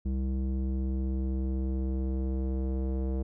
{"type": "tone with low-pass filter sweep", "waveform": "square", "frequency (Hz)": 65.41, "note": "C2", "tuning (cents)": 0, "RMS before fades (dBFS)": -30, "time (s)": [0.05, 3.23], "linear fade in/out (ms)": 10, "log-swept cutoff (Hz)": [260, 460], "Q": 1.6, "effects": []}